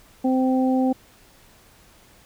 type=harmonic tone; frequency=259.2 Hz; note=C4; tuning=16 cents flat; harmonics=1 / 2 / 3; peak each=-18 / -26 / -27 dBFS; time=0.24-0.93 s; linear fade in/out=10 ms; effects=pink hiss -53 dBFS RMS until 2.25 s